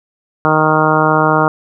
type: harmonic tone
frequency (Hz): 155.56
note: D#3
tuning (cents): 0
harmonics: 1 / 2 / 3 / 4 / 5 / 6 / 7 / 8 / 9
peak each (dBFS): -18 / -18 / -18 / -18 / -18 / -18 / -18 / -18 / -18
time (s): 0.45-1.48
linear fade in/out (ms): 0
effects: none